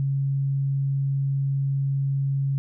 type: tone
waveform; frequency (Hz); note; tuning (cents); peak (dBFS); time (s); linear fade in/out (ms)
sine; 137.5; C#3; -14; -21; 0-2.58; 0
effects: none